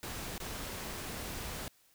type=noise with dropouts; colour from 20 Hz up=pink; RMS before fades=-41 dBFS; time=0.03-1.68 s; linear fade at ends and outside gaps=0 ms; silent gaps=0.379-0.402 s; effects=white hiss -67 dBFS RMS until 1.94 s